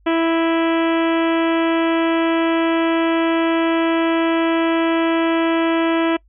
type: harmonic tone with a mistuned harmonic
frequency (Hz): 329.6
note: E4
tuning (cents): 0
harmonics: 1 / 2 / 3 / 4 / 5 / 6 / 7 / 8 / 9 / 10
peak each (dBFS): -16 / -22 / -26 / -28 / -30 / -32 / -33 / -34 / -35 / -36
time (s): 0.06-6.17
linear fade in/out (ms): 10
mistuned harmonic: 7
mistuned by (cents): +28
effects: noise-tail reverb RT60 0.1 s tail -24 dB re dry + added 50 Hz sine -51 dBFS peak until 6.28 s